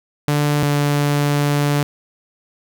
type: tone pair in turn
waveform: sawtooth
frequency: 146.83 / 144.98 Hz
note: D3 / D3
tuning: 0 / -22 cents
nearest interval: unison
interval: 22 cents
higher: first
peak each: -11 dBFS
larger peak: neither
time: 0.28-0.63 / 0.63-1.83 s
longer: second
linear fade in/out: 0 ms
effects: none